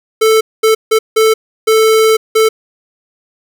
square tone bursts at uneven times, 440.6 Hz, A4, 2 cents sharp, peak -7 dBFS, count 6, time 0.21-0.41 / 0.63-0.75 / 0.91-0.99 / 1.16-1.34 / 1.67-2.17 / 2.35-2.49 s, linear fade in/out 10 ms, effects none

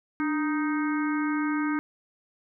harmonic tone with a mistuned harmonic, 311.1 Hz, D#4, in tune, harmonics 1 / 3 / 4 / 5 / 6 / 7, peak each -25 / -37 / -35 / -35 / -44 / -39 dBFS, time 0.2-1.79 s, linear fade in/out 0 ms, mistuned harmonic 1, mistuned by -76 cents, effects none

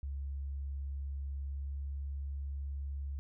sine tone with pitch glide, 69.3 to 69.74 Hz, C#2 to C#2, 0 to +11 cents, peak -36 dBFS, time 0.03-3.19 s, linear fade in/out 0 ms, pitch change +11 cents, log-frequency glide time 1.46-1.78 s, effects none

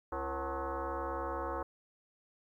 sine tone with frequency modulation, 270 Hz, C#4, 45 cents flat, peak -34 dBFS, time 0.12-1.63 s, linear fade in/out 5 ms, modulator 203 Hz, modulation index 5.2, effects 12-bit

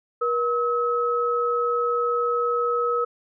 sine tone pair together, 478.5 / 1285.6 Hz, A#4 / E6, +45 / -44 cents, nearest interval octave + perfect fourth, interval 1711 cents, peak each -23 dBFS, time 0.21-3.05 s, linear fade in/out 10 ms, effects none

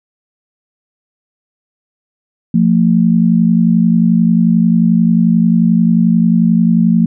sine tone pair together, 174.61 / 225.9 Hz, F3 / A3, 0 / +46 cents, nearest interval major third, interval 446 cents, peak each -10 dBFS, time 2.54-7.06 s, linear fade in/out 5 ms, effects none

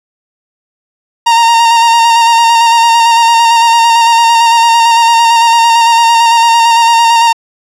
45% pulse tone with vibrato, 926 Hz, A#5, 12 cents flat, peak -4 dBFS, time 1.26-7.33 s, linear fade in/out 10 ms, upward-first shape square, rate 8.9 Hz, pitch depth 20 cents each way, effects low-pass 8000 Hz 12 dB/octave

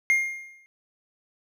triangle tone with exponential decay, 2124 Hz, C7, 25 cents sharp, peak -14 dBFS, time 0.1-0.66 s, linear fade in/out 0 ms, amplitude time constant 120 ms, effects none

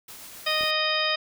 white noise with tremolo, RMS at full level -42 dBFS, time 0.08-0.71 s, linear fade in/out 5 ms, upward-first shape triangle, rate 7.6 Hz, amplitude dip 25%
harmonic tone, 620 Hz, D#5, 6 cents flat, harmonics 1 / 2 / 3 / 4 / 5 / 6 / 8, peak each -30 / -30 / -30 / -30 / -30 / -30 / -30 dBFS, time 0.46-1.16 s, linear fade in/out 10 ms
clicks, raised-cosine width 2 ms, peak -28 dBFS, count 2, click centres 0.61 / 0.635 s
effects none

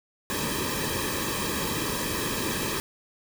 pink noise with comb filter, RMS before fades -29 dBFS, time 0.3-2.8 s, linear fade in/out 0 ms, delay 1.4 ms, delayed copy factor -0.8, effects none

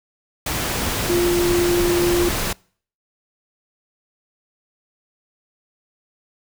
sine tone in noise, 349.2 Hz, F4, in tune, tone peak -16 dBFS, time 1.09-2.29 s, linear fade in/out 5 ms, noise pink, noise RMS -23 dBFS, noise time 0.46-2.53 s, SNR +4 dB, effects noise-tail reverb RT60 0.5 s tail -26 dB re dry

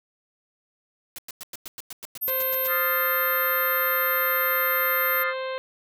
white noise bursts, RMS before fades -37 dBFS, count 13, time 1.16-2.672 s, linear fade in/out 0 ms, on 24 ms, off 100 ms
sine tone, 13290 Hz, G#9, in tune, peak -24 dBFS, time 2.21-5.24 s, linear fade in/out 20 ms
harmonic tone, 523.3 Hz, C5, in tune, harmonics 1 / 2 / 3 / 4 / 5 / 6 / 7 / 8, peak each -29 / -35 / -39 / -41 / -43 / -45 / -46 / -47 dBFS, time 2.28-5.58 s, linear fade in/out 0 ms
sine chord, F dominant seventh, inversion third, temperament equal with one note detuned, 1234.5 / 1396.9 / 1760 / 2093 Hz, Eb6 / F6 / A6 / C7, -14 / 0 / 0 / 0 cents, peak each -30 dBFS, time 2.67-5.34 s, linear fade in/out 50 ms
effects none

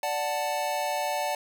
square chord, D major, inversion none, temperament equal, 587.3 / 740 / 880 Hz, D5 / F#5 / A5, 0 / 0 / 0 cents, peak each -32 dBFS, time 0.03-1.35 s, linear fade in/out 2 ms, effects none

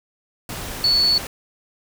sine tone in noise, 4435 Hz, C#8, in tune, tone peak -14 dBFS, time 0.84-1.18 s, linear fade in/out 2 ms, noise pink, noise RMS -31 dBFS, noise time 0.49-1.27 s, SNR +14 dB, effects none

